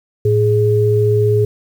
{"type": "tone pair together", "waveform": "sine", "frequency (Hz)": [110.6, 417.6], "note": ["A2", "G#4"], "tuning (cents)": [9, 10], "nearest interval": "octave + major seventh", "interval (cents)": 2301, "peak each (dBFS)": -13, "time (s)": [0.25, 1.45], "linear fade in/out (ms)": 5, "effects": ["7-bit"]}